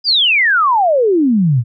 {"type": "exponential sweep", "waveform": "sine", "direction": "down", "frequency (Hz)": [5030, 109.6], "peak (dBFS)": -9, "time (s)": [0.04, 1.64], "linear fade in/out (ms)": 50, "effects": []}